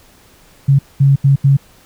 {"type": "tone bursts at uneven times", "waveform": "sine", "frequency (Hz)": 138.3, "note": "C#3", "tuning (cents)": -4, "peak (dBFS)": -6, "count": 4, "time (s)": [[0.68, 0.79], [1, 1.16], [1.24, 1.36], [1.44, 1.57]], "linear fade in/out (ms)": 10, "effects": ["pink hiss -47 dBFS RMS until 1.85 s"]}